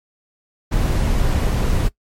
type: noise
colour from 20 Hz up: brown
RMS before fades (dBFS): -17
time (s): 0.71-1.89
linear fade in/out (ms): 20
effects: noise-tail reverb RT60 0.1 s tail -20 dB re dry + MP3 64 kbps